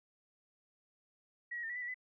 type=tone with pitch steps; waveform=sine; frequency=1919 / 1902 / 1810 / 1939 / 1995 / 1934 / 2008 Hz; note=A#6 / A#6 / A6 / B6 / B6 / B6 / B6; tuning=+50 / +34 / +48 / -32 / +17 / -37 / +28 cents; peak=-38 dBFS; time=1.51-1.944 s; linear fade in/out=10 ms; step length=62 ms; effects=none